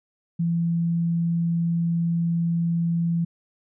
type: tone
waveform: sine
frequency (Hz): 168.6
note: E3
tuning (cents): +39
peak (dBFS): -20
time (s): 0.39-3.25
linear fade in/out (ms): 10
effects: none